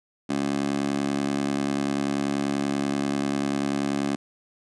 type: tone with high-pass filter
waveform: 15% pulse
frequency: 70.3 Hz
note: C#2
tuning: 25 cents sharp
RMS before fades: -26 dBFS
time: 0.29-4.16 s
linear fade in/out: 10 ms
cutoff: 260 Hz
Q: 2
effects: resampled to 22050 Hz